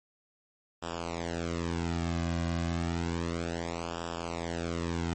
sawtooth tone with flanger, 84.6 Hz, E2, 45 cents sharp, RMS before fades -33 dBFS, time 0.82-5.14 s, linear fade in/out 10 ms, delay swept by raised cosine 0.47 to 2.27 ms, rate 0.31 Hz, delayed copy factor -1, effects low-pass 12000 Hz 12 dB/octave + MP3 32 kbps

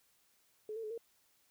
sine tone with pitch steps, 428.8 / 451.5 / 428.6 / 460.5 Hz, A4 / A4 / A4 / A#4, -45 / +45 / -45 / -21 cents, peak -39 dBFS, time 0.69-0.978 s, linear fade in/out 2 ms, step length 72 ms, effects white hiss -72 dBFS RMS until 1.5 s

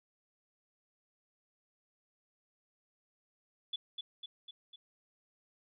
sine tone with echo, 3446 Hz, A7, 37 cents flat, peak -34 dBFS, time 3.73-3.76 s, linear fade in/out 5 ms, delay 250 ms, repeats 4, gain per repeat -4 dB, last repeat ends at 4.76 s, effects none

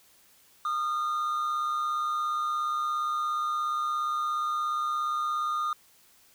triangle tone pair together, 1223 / 1360.1 Hz, D#6 / F6, -30 / -46 cents, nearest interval major second, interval 184 cents, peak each -25 / -36 dBFS, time 0.65-5.73 s, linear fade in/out 2 ms, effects white hiss -60 dBFS RMS until 6.34 s

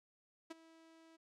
sawtooth tone with ADSR envelope, 325.6 Hz, E4, 21 cents flat, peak -39 dBFS, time 0.5-1.17 s, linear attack 11 ms, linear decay 20 ms, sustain -18 dB, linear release 16 ms, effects low-pass 8000 Hz 12 dB/octave

